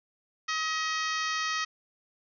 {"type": "harmonic tone with a mistuned harmonic", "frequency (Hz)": 634, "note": "D#5", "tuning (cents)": 32, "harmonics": [2, 3, 4, 5, 6, 7, 8, 9, 10], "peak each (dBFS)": [-32, -33, -38, -39, -42, -40, -41, -41, -45], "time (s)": [0.48, 1.65], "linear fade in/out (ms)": 10, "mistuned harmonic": 6, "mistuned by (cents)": -20, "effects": []}